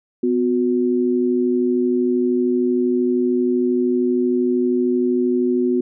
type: tone pair together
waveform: sine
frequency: 250.8 / 363.7 Hz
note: B3 / F#4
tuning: +27 / -30 cents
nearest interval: tritone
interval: 643 cents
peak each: -18 dBFS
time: 0.23-5.81 s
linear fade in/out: 5 ms
effects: none